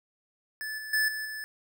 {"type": "tone with level steps", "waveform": "square", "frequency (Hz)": 1738, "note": "A6", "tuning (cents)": -22, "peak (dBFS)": [-34, -38, -24, -33, -36], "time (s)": [0.61, 1.44], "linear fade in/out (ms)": 0, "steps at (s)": [0.78, 0.93, 1.08, 1.25], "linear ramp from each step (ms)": 5, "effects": []}